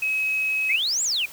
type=tone; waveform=sine; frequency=2556 Hz; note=D#7; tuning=46 cents sharp; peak=-21 dBFS; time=0.02-0.76 s; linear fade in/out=5 ms
type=exponential two-way sweep; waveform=sine; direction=up then down; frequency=2000 to 7860 to 2303 Hz; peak=-21 dBFS; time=0.69-1.26 s; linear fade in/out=10 ms; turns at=1.03 s
effects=white hiss -43 dBFS RMS until 1.32 s